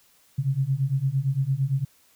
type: beating tone pair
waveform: sine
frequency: 130.81 / 139.61 Hz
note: C3 / C#3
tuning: 0 / +13 cents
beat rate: 8.8 Hz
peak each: -25 / -24 dBFS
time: 0.38-1.85 s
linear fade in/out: 10 ms
effects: white hiss -60 dBFS RMS until 2.15 s